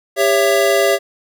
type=chord; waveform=square; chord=C# diminished; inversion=second; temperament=just; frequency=399.1 / 554.4 / 665.2 Hz; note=G4 / C#5 / E5; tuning=+31 / 0 / +16 cents; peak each=-17 dBFS; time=0.16-0.99 s; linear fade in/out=50 ms; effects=none